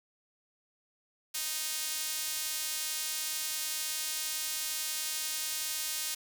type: tone with high-pass filter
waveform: sawtooth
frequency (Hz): 311.1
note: D#4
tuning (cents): 0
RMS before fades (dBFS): -35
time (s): 1.34-6.15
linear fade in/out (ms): 10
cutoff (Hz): 4600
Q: 0.57
effects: none